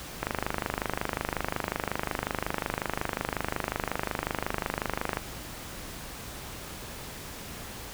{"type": "click train", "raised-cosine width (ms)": 0.5, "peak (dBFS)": -12, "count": 127, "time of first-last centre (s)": [0.23, 5.171], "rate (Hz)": 25.5, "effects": ["pink hiss -41 dBFS RMS until 7.93 s"]}